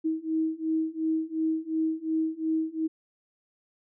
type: beating tone pair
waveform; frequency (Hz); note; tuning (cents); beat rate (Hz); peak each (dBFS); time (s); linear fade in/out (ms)
sine; 317.6 / 320.4; D#4 / E4; +36 / -49; 2.8; -29 / -28; 0.04-2.88; 20
effects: none